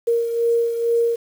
sine beating tone pair, 466.2 / 468.4 Hz, A#4 / A#4, 0 / +8 cents, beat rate 2.2 Hz, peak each -17 / -25 dBFS, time 0.07-1.16 s, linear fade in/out 10 ms, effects 7-bit

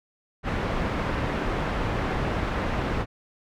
pink low-pass noise, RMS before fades -27 dBFS, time 0.43-3.06 s, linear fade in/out 50 ms, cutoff 1900 Hz, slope 12 dB/octave, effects none

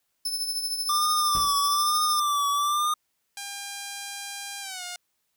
sawtooth tone with tremolo, 5260 Hz, E8, 5 cents flat, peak -22 dBFS, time 0.25-2.2 s, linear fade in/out 5 ms, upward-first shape triangle, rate 13 Hz, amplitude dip 60%
square tone with vibrato, 1180 Hz, D6, 8 cents sharp, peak -23 dBFS, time 0.89-2.94 s, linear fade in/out 5 ms, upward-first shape triangle, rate 1.1 Hz, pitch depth 69 cents each way
brown noise with exponential decay, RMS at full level -30 dBFS, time 1.35-1.67 s, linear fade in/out 2 ms, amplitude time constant 68 ms
5% pulse tone with pitch glide, 802 to 714.5 Hz, G5 to F5, +39 to +39 cents, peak -22 dBFS, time 3.37-4.96 s, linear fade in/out 2 ms, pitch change -200 cents, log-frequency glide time 4.61-4.84 s
effects white hiss -75 dBFS RMS until 5.36 s

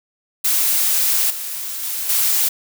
blue noise with level steps, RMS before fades -17 / -27 / -24 / -17 dBFS, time 0.44-2.49 s, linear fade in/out 10 ms, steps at 1.3 / 1.83 / 2.09 s, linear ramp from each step 5 ms, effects none

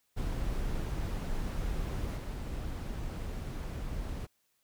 brown noise with level steps, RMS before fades -34 / -37 dBFS, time 0.16-4.27 s, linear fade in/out 20 ms, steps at 2.16 s, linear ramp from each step 20 ms, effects white hiss -75 dBFS RMS until 4.63 s

